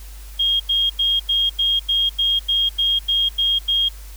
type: tone bursts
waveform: sine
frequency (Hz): 3247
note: G#7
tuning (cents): -40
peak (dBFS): -15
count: 12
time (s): 0.39-3.889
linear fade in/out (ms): 10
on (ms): 210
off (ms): 89
effects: added 50 Hz sine -34 dBFS peak until 4.16 s + white hiss -45 dBFS RMS until 4.16 s